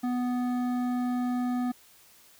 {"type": "tone with hard clipping", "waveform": "sine", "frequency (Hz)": 247.4, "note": "B3", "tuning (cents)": 3, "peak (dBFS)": -28, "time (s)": [0.03, 1.72], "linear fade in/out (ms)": 10, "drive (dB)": 11, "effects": ["white hiss -57 dBFS RMS until 2.39 s"]}